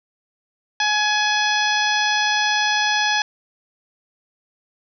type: harmonic tone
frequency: 842 Hz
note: G#5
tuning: 24 cents sharp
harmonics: 1 / 2 / 3 / 4 / 5 / 6 / 7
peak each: -22 / -21 / -26 / -25 / -30 / -27 / -31 dBFS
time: 0.8-3.22 s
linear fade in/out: 2 ms
effects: none